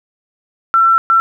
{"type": "tone bursts at uneven times", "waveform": "sine", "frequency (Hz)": 1346, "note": "E6", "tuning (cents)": 36, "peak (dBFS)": -7, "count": 2, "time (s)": [[0.74, 0.98], [1.1, 1.2]], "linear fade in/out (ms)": 0, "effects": ["8-bit"]}